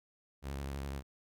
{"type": "tone with vibrato", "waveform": "sawtooth", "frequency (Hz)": 69, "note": "C#2", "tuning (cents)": -7, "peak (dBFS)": -34, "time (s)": [0.42, 1.03], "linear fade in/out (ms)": 50, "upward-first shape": "triangle", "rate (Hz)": 12, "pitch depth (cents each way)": 65, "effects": []}